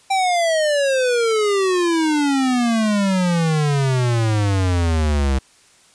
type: exponential sweep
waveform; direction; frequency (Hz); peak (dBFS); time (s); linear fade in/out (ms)
square; down; 788 to 65.41; -16; 0.1-5.39; 10
effects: white hiss -52 dBFS RMS until 5.94 s + resampled to 22050 Hz